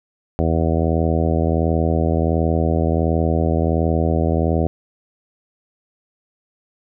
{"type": "harmonic tone", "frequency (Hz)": 81.4, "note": "E2", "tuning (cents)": -21, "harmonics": [1, 2, 3, 4, 5, 6, 7, 8, 9], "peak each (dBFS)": [-19, -22, -24, -25, -26, -27, -27, -28, -29], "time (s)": [0.39, 4.67], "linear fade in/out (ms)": 0, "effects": []}